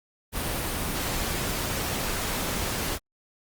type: noise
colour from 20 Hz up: pink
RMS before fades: -29 dBFS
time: 0.32-2.99 s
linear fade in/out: 50 ms
effects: Opus 32 kbps